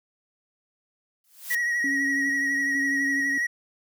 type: noise with exponential growth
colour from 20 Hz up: blue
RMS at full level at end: -28 dBFS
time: 1.24-1.55 s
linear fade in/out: 2 ms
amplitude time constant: 66 ms
type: tone with vibrato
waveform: triangle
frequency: 1907 Hz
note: A#6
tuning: 39 cents sharp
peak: -21 dBFS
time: 1.5-3.47 s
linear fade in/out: 10 ms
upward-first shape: triangle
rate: 12 Hz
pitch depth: 41 cents each way
type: tone with tremolo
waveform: sine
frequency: 277.2 Hz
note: C#4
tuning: in tune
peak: -28 dBFS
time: 1.84-3.38 s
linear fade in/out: 2 ms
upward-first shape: square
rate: 1.1 Hz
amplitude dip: 35%
effects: none